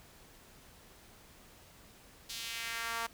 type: tone with high-pass filter sweep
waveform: sawtooth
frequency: 230 Hz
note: A#3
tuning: 23 cents flat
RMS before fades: -39 dBFS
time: 2.29-3.07 s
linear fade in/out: 10 ms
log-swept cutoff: 4100 to 970 Hz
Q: 1.5
effects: pink hiss -58 dBFS RMS until 3.13 s